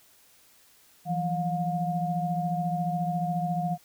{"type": "tone cluster", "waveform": "sine", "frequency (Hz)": [165.5, 179.7, 713], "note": ["E3", "F3", "F5"], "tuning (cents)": [7, 50, 36], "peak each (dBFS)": [-29, -34, -29], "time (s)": [1.05, 3.78], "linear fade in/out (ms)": 50, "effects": ["white hiss -59 dBFS RMS until 3.84 s"]}